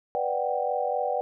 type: chord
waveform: sine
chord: G major seventh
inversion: first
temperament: equal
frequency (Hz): 493.9 / 587.3 / 740 / 784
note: B4 / D5 / F#5 / G5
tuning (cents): 0 / 0 / 0 / 0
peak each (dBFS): -30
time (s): 0.15-1.21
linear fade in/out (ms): 0
effects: none